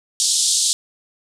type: band-pass noise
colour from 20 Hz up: white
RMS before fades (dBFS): -18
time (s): 0.2-0.73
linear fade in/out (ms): 0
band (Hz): 3500 to 9200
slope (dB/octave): 48
effects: none